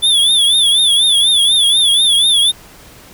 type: tone with vibrato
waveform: square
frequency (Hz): 3468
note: A7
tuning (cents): -26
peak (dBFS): -9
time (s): 0.02-2.52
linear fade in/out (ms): 20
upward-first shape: triangle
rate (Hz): 4.1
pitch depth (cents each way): 120
effects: pink hiss -40 dBFS RMS until 3.13 s